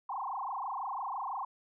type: tone with frequency modulation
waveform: sine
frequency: 932.3 Hz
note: A#5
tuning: in tune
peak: -34 dBFS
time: 0.09-1.45 s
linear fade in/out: 5 ms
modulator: 26 Hz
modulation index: 6.5
effects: none